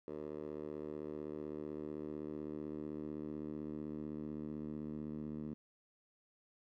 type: tone with band-pass filter sweep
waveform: 10% pulse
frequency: 75.8 Hz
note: D#2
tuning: 45 cents flat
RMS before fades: -44 dBFS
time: 0.08-5.54 s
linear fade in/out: 0 ms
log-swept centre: 440 to 230 Hz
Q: 2
effects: none